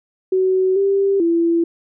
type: tone with pitch steps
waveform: sine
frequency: 375.1 / 394.1 / 336.2 Hz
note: F#4 / G4 / E4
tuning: +24 / +9 / +34 cents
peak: -13 dBFS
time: 0.32-1.64 s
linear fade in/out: 5 ms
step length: 440 ms
effects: none